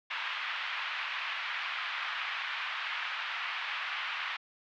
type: band-pass noise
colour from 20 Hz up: white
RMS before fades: -36 dBFS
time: 0.1-4.37 s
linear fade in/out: 10 ms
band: 1000 to 3000 Hz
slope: 24 dB/octave
effects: low-pass 5000 Hz 12 dB/octave